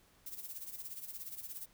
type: noise with tremolo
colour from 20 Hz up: violet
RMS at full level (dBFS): -43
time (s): 0.26-1.66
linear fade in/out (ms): 5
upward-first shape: sine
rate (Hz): 17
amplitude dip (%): 70
effects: pink hiss -67 dBFS RMS until 1.73 s